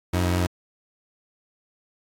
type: tone pair together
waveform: sawtooth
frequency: 89.4 / 318.6 Hz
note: F2 / D#4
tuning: +41 / +41 cents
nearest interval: octave + minor seventh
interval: 2200 cents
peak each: -17 / -25 dBFS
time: 0.13-0.47 s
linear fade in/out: 10 ms
effects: AAC 64 kbps